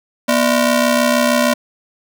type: ring-modulated tone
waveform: sawtooth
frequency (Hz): 418.4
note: G#4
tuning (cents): +13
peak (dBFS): -5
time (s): 0.28-1.54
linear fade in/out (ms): 10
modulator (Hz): 176
effects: none